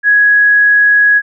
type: tone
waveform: sine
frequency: 1668 Hz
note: G#6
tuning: 7 cents sharp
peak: -5 dBFS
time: 0.03-1.22 s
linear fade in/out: 50 ms
effects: none